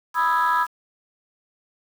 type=chord; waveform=sine; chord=E major seventh; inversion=second; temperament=equal; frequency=987.8 / 1244.5 / 1318.5 / 1661.2 Hz; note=B5 / D#6 / E6 / G#6; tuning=0 / 0 / 0 / 0 cents; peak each=-19 / -24 / -23 / -24 dBFS; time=0.14-0.67 s; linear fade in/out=50 ms; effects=tanh soft clip ceiling -12 dBFS + 7-bit